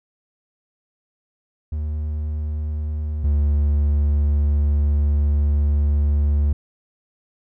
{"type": "tone pair in turn", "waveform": "triangle", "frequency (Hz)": [75.8, 72.87], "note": ["D#2", "D2"], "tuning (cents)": [-45, -13], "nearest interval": "minor second", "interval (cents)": 68, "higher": "first", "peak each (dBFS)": [-20, -13], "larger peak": "second", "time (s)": [[1.72, 3.24], [3.24, 6.53]], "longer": "second", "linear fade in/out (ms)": 5, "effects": []}